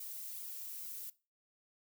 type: noise with flanger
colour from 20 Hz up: violet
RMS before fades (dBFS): -45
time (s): 0-1.1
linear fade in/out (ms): 5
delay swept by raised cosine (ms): 1.1 to 2.7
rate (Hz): 2.4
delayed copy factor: -0.55
effects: noise-tail reverb RT60 0.3 s tail -19 dB re dry